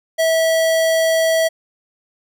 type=tone; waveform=square; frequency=650 Hz; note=E5; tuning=24 cents flat; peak=-14 dBFS; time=0.18-1.49 s; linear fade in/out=20 ms; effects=none